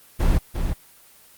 brown noise with echo, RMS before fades -17 dBFS, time 0.19-0.39 s, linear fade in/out 20 ms, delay 350 ms, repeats 1, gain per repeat -6 dB, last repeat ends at 0.74 s, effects white hiss -51 dBFS RMS until 1.37 s + Opus 24 kbps

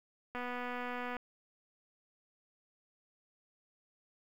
click train, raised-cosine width 0.5 ms, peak -26 dBFS, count 202, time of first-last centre 0.35-1.167 s, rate 246 Hz, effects 10-bit

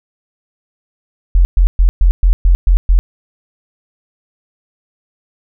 sine tone bursts, 43.65 Hz, F1, in tune, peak -5 dBFS, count 8, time 1.35-2.99 s, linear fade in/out 0 ms, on 100 ms, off 120 ms, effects none

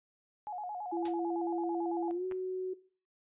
sine tone with vibrato, 780 Hz, G5, 9 cents flat, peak -37 dBFS, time 0.47-2.11 s, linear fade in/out 0 ms, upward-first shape square, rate 9 Hz, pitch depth 130 cents each way
sine tone with pitch glide, 338.8 to 371.6 Hz, E4 to F#4, +48 to +7 cents, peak -32 dBFS, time 0.92-2.74 s, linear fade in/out 10 ms, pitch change +159 cents, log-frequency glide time 2.11-2.25 s
white noise with exponential decay, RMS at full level -39 dBFS, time 1.05-1.17 s, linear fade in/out 5 ms, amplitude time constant 26 ms
clicks, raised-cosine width 0.5 ms, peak -33 dBFS, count 2, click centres 2.313 / 2.321 s
effects noise-tail reverb RT60 0.4 s tail -18 dB re dry + resampled to 8000 Hz

